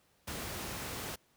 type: noise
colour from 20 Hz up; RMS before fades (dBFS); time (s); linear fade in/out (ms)
pink; -40; 0.27-1.16; 10
effects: pink hiss -70 dBFS RMS until 1.36 s + high-pass 60 Hz 12 dB/octave